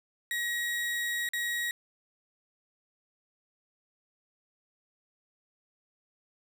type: tone with dropouts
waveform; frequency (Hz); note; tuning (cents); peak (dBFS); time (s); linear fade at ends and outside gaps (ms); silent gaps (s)
35% pulse; 1901; A#6; +33; -28; 0.31-1.71; 1; 1.289-1.334
effects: none